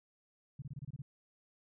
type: tone bursts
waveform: sine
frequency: 138.59 Hz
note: C#3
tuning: in tune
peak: -40 dBFS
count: 8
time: 0.59-1.02 s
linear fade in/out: 5 ms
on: 31 ms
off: 26 ms
effects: none